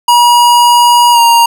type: tone with pitch glide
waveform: square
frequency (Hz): 960 to 936.4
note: B5 to A#5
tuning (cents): -49 to +8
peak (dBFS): -4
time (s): 0.08-1.46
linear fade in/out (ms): 5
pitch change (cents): -43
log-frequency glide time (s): 1.12-1.19
effects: none